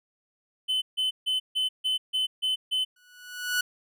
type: tone bursts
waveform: triangle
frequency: 3040 Hz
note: F#7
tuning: 46 cents sharp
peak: -22 dBFS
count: 8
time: 0.68-2.85 s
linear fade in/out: 20 ms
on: 140 ms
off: 150 ms
type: tone with exponential growth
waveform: sawtooth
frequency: 1473 Hz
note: F#6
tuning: 8 cents flat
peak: -18 dBFS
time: 2.96-3.61 s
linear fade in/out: 5 ms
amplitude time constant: 140 ms
effects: none

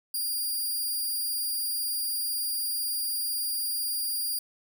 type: tone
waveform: 5% pulse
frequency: 4806 Hz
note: D8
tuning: 39 cents sharp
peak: -21 dBFS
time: 0.14-4.39 s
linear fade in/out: 5 ms
effects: none

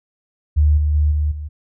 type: tone with level steps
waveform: sine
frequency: 75 Hz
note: D2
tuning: 37 cents sharp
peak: -10 / -14 / -12 / -15 / -25 dBFS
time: 0.56-1.49 s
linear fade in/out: 20 ms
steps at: 0.77 / 0.94 / 1.11 / 1.31 s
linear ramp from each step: 10 ms
effects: none

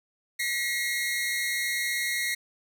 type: tone pair together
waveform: sawtooth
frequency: 1922 / 2141 Hz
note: B6 / C7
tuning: -48 / +39 cents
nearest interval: major second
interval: 187 cents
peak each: -26 dBFS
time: 0.39-2.35 s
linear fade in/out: 10 ms
effects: none

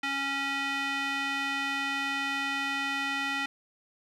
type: tone with band-pass filter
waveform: square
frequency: 276.1 Hz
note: C#4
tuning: 7 cents flat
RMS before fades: -31 dBFS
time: 0.03-3.46 s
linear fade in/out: 5 ms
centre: 2200 Hz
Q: 1.8
effects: none

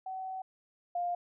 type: tone pair in turn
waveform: sine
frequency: 756 / 702.9 Hz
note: F#5 / F5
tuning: +37 / +11 cents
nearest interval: minor second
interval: 126 cents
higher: first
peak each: -36 / -30 dBFS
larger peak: second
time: 0.06-0.42 / 0.95-1.15 s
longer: first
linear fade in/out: 5 ms
effects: none

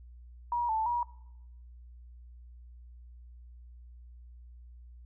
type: tone with pitch steps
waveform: sine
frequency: 956 / 880 / 958 Hz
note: A#5 / A5 / A#5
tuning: +43 / 0 / +47 cents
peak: -27 dBFS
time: 0.52-1.03 s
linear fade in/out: 2 ms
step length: 170 ms
effects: noise-tail reverb RT60 0.9 s tail -22 dB re dry + added 60 Hz sine -48 dBFS peak until 5.05 s

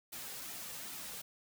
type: noise with flanger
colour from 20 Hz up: white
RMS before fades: -45 dBFS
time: 0.12-1.22 s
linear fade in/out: 10 ms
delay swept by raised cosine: 1.8 to 3.1 ms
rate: 2.5 Hz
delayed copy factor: -0.5
effects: none

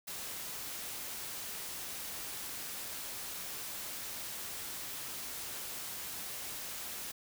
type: noise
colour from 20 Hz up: white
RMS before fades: -42 dBFS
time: 0.07-7.12 s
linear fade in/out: 10 ms
effects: none

